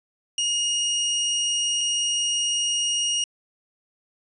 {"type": "tone pair in turn", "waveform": "25% pulse", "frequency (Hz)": [2863, 2863], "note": ["F7", "F7"], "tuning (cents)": [42, 42], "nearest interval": "unison", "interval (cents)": 0, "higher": "neither", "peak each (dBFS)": -18, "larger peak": "neither", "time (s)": [[0.38, 1.81], [1.81, 3.24]], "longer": "neither", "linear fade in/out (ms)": 2, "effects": ["resampled to 22050 Hz"]}